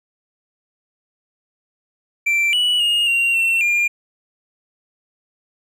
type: tone with pitch steps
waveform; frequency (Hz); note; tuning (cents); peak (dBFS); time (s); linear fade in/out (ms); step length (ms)
triangle; 2347 / 2945 / 2852 / 2760 / 2706 / 2404; D7 / F#7 / F7 / F7 / E7 / D7; -2 / -9 / +36 / -21 / +45 / +40; -13; 2.26-3.88; 10; 270
effects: none